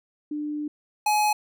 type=tone pair in turn; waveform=sine / square; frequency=298.1 / 843.2 Hz; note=D4 / G#5; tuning=+26 / +26 cents; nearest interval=octave + tritone; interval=1800 cents; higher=second; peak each=-27 / -20 dBFS; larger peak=second; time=0.31-0.68 / 1.06-1.33 s; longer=first; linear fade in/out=5 ms; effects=none